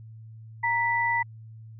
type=tone pair together; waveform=sine; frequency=932.3 / 1975.5 Hz; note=A#5 / B6; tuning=0 / 0 cents; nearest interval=octave + minor second; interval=1300 cents; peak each=-25 dBFS; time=0.63-1.23 s; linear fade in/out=10 ms; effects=added 111 Hz sine -42 dBFS peak until 1.79 s